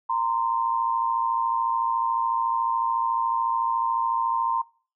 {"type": "tone pair together", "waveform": "sine", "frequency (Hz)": [925, 1038.9], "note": ["A#5", "C6"], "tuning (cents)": [-14, -13], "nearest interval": "major second", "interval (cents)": 201, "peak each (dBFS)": -25, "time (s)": [0.09, 4.62], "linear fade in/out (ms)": 10, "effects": ["noise-tail reverb RT60 0.4 s tail -22 dB re dry"]}